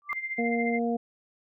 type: tone with exponential growth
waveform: sine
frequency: 1172 Hz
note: D6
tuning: 4 cents flat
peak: -26 dBFS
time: 0.02-0.13 s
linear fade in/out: 0 ms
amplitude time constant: 23 ms
type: tone with tremolo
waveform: sine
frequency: 2093 Hz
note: C7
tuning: in tune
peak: -28 dBFS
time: 0.09-0.79 s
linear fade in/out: 5 ms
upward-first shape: sine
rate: 14 Hz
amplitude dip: 70%
type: harmonic tone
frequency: 234.3 Hz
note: A#3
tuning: 9 cents sharp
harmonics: 1 / 2 / 3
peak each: -27 / -30 / -32 dBFS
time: 0.38-0.97 s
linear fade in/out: 10 ms
effects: none